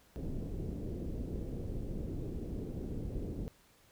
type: low-pass noise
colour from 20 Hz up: pink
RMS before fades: -39 dBFS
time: 0.16-3.48 s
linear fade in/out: 0 ms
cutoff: 440 Hz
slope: 24 dB/octave
effects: pink hiss -65 dBFS RMS until 3.91 s